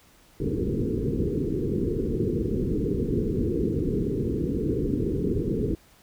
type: low-pass noise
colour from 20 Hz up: white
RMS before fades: -26 dBFS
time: 0.4-5.75 s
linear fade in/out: 2 ms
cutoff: 460 Hz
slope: 96 dB/octave
effects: pink hiss -57 dBFS RMS until 6.02 s